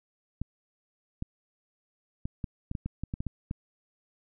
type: clicks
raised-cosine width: 5 ms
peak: -20 dBFS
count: 12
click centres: 0.416 / 1.224 / 2.255 / 2.442 / 2.714 / 2.752 / 2.86 / 3.036 / 3.139 / 3.205 / 3.267 / 3.511 s
effects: none